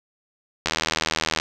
click train, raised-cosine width 0.2 ms, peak -4 dBFS, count 60, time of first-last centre 0.66-1.399 s, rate 79.8 Hz, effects none

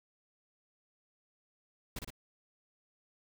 pink noise with echo, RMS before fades -39 dBFS, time 1.96-1.99 s, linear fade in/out 5 ms, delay 57 ms, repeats 2, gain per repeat -3 dB, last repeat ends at 2.104 s, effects none

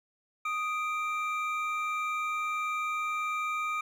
triangle tone pair together, 1244.5 / 2354 Hz, D#6 / D7, 0 / +3 cents, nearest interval major seventh, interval 1103 cents, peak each -29 / -33 dBFS, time 0.45-3.81 s, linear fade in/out 5 ms, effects none

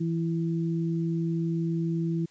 sine tone pair together, 165.1 / 332.7 Hz, E3 / E4, +3 / +16 cents, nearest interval octave, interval 1213 cents, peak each -26 / -31 dBFS, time 0-2.26 s, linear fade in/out 10 ms, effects white hiss -61 dBFS RMS until 2.3 s + resampled to 16000 Hz

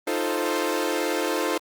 sawtooth chord, F dominant seventh, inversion third, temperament equal, 311.1 / 349.2 / 440 / 523.3 Hz, Eb4 / F4 / A4 / C5, 0 / 0 / 0 / 0 cents, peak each -25 dBFS, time 0.07-1.58 s, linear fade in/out 5 ms, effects Opus 32 kbps

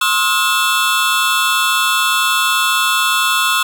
square tone cluster, 1062 / 1278 / 1430 / 2643 / 3455 Hz, C6 / D#6 / F6 / E7 / A7, +25 / +46 / +41 / +4 / -32 cents, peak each -20 dBFS, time 0.01-3.63 s, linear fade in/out 5 ms, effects 8-bit

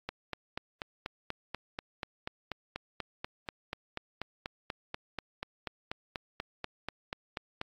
click train, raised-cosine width 0.3 ms, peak -19 dBFS, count 32, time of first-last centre 0.09-7.614 s, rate 4.12 Hz, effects AAC 48 kbps

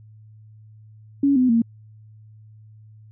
sine tone with pitch steps, 280 / 253.8 / 230.1 Hz, C#4 / B3 / A#3, +18 / +47 / -22 cents, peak -14 dBFS, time 1.23-1.62 s, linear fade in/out 5 ms, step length 130 ms, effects added 108 Hz sine -44 dBFS peak until 3.11 s

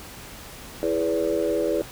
sine chord, E dominant seventh, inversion none, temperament equal with one note detuned, 329.6 / 415.3 / 493.9 / 574.6 Hz, E4 / G#4 / B4 / D5, 0 / 0 / 0 / -38 cents, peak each -26 dBFS, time 0.83-1.82 s, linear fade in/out 0 ms, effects tanh soft clip ceiling -12 dBFS + pink hiss -41 dBFS RMS until 1.91 s

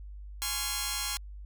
5% pulse chord, Db major seventh, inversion second, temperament just, 831.5 / 1039.4 / 1108.7 / 1385.9 Hz, Ab5 / C6 / Db6 / F6, +2 / -12 / 0 / -14 cents, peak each -26 dBFS, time 0.42-1.17 s, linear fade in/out 0 ms, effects added 50 Hz sine -41 dBFS peak until 1.45 s

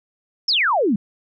sine exponential sweep, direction down, 5600 to 185 Hz, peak -15 dBFS, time 0.48-0.96 s, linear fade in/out 5 ms, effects none

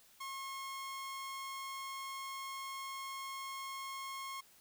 sawtooth tone, 1080 Hz, C#6, 45 cents flat, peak -38 dBFS, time 0.2-4.41 s, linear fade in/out 10 ms, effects white hiss -64 dBFS RMS until 4.6 s

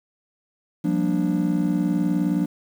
triangle chord, G minor seventh, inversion third, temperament just, 176.4 / 196 / 235.2 / 294 Hz, F3 / G3 / Bb3 / D4, +18 / 0 / +16 / +2 cents, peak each -21 / -25 / -25 / -21 dBFS, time 0.84-2.46 s, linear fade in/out 10 ms, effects tanh soft clip ceiling -8 dBFS + 8-bit

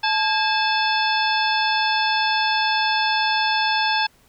harmonic tone with a mistuned harmonic, 871 Hz, A5, 18 cents flat, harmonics 1 / 2 / 3 / 4 / 5 / 6, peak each -21 / -24 / -26 / -27 / -28 / -29 dBFS, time 0.03-4.07 s, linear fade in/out 10 ms, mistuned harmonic 2, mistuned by -120 cents, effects pink hiss -57 dBFS RMS until 4.28 s

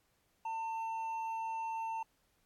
sine tone with hard clipping, 899 Hz, A5, 37 cents sharp, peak -37 dBFS, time 0.45-2.03 s, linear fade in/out 5 ms, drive 4 dB, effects pink hiss -75 dBFS RMS until 2.45 s + AAC 64 kbps

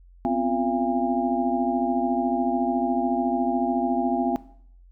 sine tone cluster, 251.1 / 265 / 349.1 / 685 / 811 Hz, B3 / C4 / F4 / F5 / G#5, +29 / +22 / -1 / -34 / -41 cents, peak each -26 / -28 / -29 / -28 / -27 dBFS, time 0.25-4.36 s, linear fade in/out 0 ms, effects noise-tail reverb RT60 0.6 s tail -17 dB re dry + added 44 Hz sine -48 dBFS peak until 4.91 s

